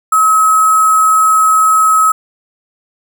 sine tone with sample-and-hold, 1282 Hz, E6, 49 cents flat, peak -6 dBFS, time 0.12-2.12 s, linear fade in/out 5 ms, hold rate 8820 Hz, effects none

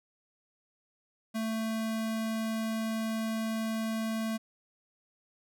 square tone, 222.3 Hz, A3, 18 cents sharp, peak -31 dBFS, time 1.34-4.38 s, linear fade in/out 20 ms, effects none

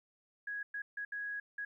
sine tone bursts at uneven times, 1661.2 Hz, G#6, in tune, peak -37 dBFS, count 5, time 0.47-0.63 / 0.74-0.82 / 0.97-1.05 / 1.12-1.4 / 1.58-1.65 s, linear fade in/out 5 ms, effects 13-bit

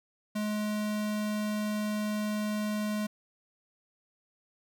square tone, 211.1 Hz, G#3, 29 cents sharp, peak -30 dBFS, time 0.35-3.07 s, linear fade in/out 10 ms, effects none

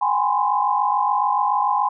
sine tone cluster, 771 / 828 / 1006 / 1053 Hz, G5 / G#5 / B5 / C6, -29 / -5 / +32 / +11 cents, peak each -28 / -20 / -22 / -23 dBFS, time 0.01-1.89 s, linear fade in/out 10 ms, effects none

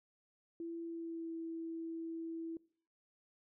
sine tone with pitch glide, 334.6 to 328.7 Hz, E4 to E4, +26 to -5 cents, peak -40 dBFS, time 0.6-2.57 s, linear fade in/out 2 ms, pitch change -31 cents, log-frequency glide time 0.82-1.33 s, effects noise-tail reverb RT60 0.5 s tail -23 dB re dry

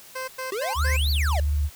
15% pulse tone bursts, 519 Hz, C5, 14 cents flat, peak -23 dBFS, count 4, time 0.15-0.97 s, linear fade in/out 10 ms, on 130 ms, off 100 ms
square exponential two-way sweep, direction up then down, 370 to 4664 to 552 Hz, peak -27 dBFS, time 0.52-1.4 s, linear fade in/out 2 ms, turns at 1.11 s
sine tone with vibrato, 73.2 Hz, D2, 5 cents flat, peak -20 dBFS, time 0.75-1.7 s, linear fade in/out 50 ms, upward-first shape triangle, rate 18 Hz, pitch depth 94 cents each way
effects white hiss -47 dBFS RMS until 1.75 s

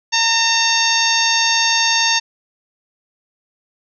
harmonic tone with a mistuned harmonic, 913 Hz, A#5, 36 cents flat, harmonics 1 / 2 / 3 / 4 / 5 / 6 / 7, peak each -21 / -21 / -21 / -21 / -21 / -21 / -21 dBFS, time 0.12-2.2 s, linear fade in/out 20 ms, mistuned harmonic 3, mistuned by -17 cents, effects none

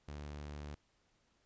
sawtooth tone, 73.42 Hz, D2, in tune, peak -40 dBFS, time 0.08-0.75 s, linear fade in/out 5 ms, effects pink hiss -75 dBFS RMS until 1.45 s + resampled to 16000 Hz

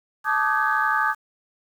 sine tone cluster, 873 / 1169 / 1241 / 1535 / 1664 Hz, A5 / D6 / D#6 / G6 / G#6, -14 / -8 / -5 / -37 / +3 cents, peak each -25 dBFS, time 0.24-1.15 s, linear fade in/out 50 ms, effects tanh soft clip ceiling -8 dBFS + 8-bit

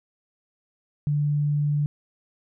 sine tone, 146.83 Hz, D3, in tune, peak -20 dBFS, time 1.07-1.86 s, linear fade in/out 0 ms, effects none

